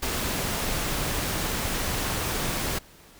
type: noise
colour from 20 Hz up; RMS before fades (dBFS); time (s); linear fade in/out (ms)
pink; -28; 0.02-2.79; 10
effects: pink hiss -52 dBFS RMS until 3.19 s